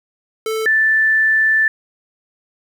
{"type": "tone pair in turn", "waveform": ["square", "sine"], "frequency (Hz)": [440.4, 1761.6], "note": ["A4", "A6"], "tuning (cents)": [2, 2], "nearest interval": "2 octaves", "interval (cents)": 2400, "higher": "second", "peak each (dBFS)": [-19, -11], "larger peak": "second", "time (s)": [[0.46, 0.66], [0.66, 1.68]], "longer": "second", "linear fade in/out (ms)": 2, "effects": ["8-bit"]}